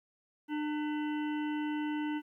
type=harmonic tone with a mistuned harmonic; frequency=300 Hz; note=D4; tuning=37 cents sharp; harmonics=1 / 3 / 5 / 7 / 9 / 10; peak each=-32 / -42 / -46 / -49 / -51 / -52 dBFS; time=0.48-2.22 s; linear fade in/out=50 ms; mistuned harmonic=7; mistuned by=-84 cents; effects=12-bit

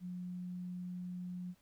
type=tone; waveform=sine; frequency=179.6 Hz; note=F3; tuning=49 cents sharp; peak=-40 dBFS; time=0-1.55 s; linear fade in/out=50 ms; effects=pink hiss -72 dBFS RMS until 1.61 s

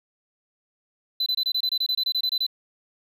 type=tone bursts; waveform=triangle; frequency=4018 Hz; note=B7; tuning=29 cents sharp; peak=-20 dBFS; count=15; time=1.2-2.466 s; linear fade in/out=5 ms; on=62 ms; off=24 ms; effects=none

